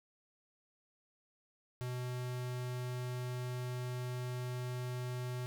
square tone, 124.8 Hz, B2, 19 cents sharp, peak -38 dBFS, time 1.81-5.46 s, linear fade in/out 0 ms, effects none

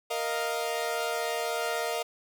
sawtooth chord, Bb suspended fourth, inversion none, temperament equal, 466.2 / 622.3 / 698.5 Hz, Bb4 / Eb5 / F5, 0 / 0 / 0 cents, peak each -29 / -30 / -29 dBFS, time 0.1-2.03 s, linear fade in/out 10 ms, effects none

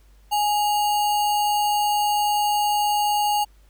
sine tone with sample-and-hold, 830.6 Hz, G#5, in tune, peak -18 dBFS, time 0.31-3.45 s, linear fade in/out 20 ms, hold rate 3675 Hz, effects added 50 Hz sine -50 dBFS peak until 3.69 s + pink hiss -62 dBFS RMS until 3.69 s

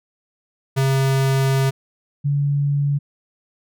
square / sine tone pair in turn, 134.7 / 142.76 Hz, C#3 / D3, -49 / -49 cents, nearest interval minor second, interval 100 cents, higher second, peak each -16 dBFS, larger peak neither, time 0.76-1.71 / 2.24-2.99 s, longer first, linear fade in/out 20 ms, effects none

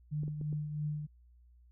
sine tone with tremolo, 150.1 Hz, D3, 38 cents sharp, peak -31 dBFS, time 0.11-1.07 s, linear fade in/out 20 ms, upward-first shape triangle, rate 3 Hz, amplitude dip 55%
clicks, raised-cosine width 3 ms, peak -32 dBFS, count 4, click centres 0.234 / 0.28 / 0.413 / 0.528 s
effects added 60 Hz sine -58 dBFS peak until 1.71 s

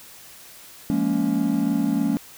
triangle chord, Bb minor seventh, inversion second, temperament just, 174.81 / 209.8 / 233.1 / 279.7 Hz, F3 / Ab3 / Bb3 / Db4, +2 / +18 / 0 / +16 cents, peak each -26 / -23 / -23 / -21 dBFS, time 0.9-2.17 s, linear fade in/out 0 ms, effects white hiss -45 dBFS RMS until 2.37 s

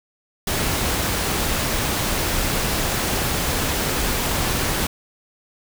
pink noise, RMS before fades -22 dBFS, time 0.47-4.87 s, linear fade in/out 5 ms, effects none

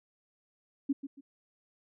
sine tone with echo, 277.2 Hz, C#4, in tune, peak -25 dBFS, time 0.89-0.93 s, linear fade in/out 10 ms, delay 140 ms, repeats 2, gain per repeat -11 dB, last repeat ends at 1.21 s, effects none

